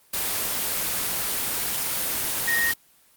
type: tone in noise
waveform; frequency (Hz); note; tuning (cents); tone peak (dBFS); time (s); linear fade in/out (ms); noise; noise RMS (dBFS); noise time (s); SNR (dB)
sine; 1864.7; A#6; 0; -21; 2.47-2.72; 10; white; -26; 0.13-2.74; +2
effects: white hiss -58 dBFS RMS until 3.16 s + Opus 24 kbps